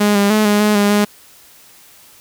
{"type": "tone with pitch steps", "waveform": "sawtooth", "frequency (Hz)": [207.1, 201.5, 214.4, 207, 210.8, 203.9, 206.8], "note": ["G#3", "G3", "A3", "G#3", "G#3", "G#3", "G#3"], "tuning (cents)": [-5, 48, -45, -5, 26, -32, -7], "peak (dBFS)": -7, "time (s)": [0, 1.05], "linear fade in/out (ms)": 10, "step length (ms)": 150, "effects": ["white hiss -45 dBFS RMS until 2.2 s"]}